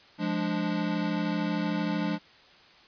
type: chord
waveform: square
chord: D diminished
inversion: first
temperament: equal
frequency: 174.61 / 207.7 / 293.7 Hz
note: F3 / Ab3 / D4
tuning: 0 / 0 / 0 cents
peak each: -32 dBFS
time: 0.18-2.19 s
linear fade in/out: 50 ms
effects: white hiss -55 dBFS RMS until 2.87 s + resampled to 11025 Hz